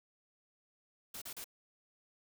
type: noise bursts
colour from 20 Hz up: white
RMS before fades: -45 dBFS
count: 3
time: 1.14-1.443 s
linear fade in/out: 5 ms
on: 77 ms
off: 36 ms
effects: none